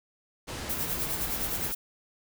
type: low-pass noise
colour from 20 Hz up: pink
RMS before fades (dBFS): -37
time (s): 0.47-1.73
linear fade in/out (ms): 20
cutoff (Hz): 9200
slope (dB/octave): 12
type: noise with tremolo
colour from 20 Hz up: violet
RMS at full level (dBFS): -30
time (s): 0.69-1.75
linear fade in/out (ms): 10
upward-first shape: sine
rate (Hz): 9.7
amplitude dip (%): 60
effects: none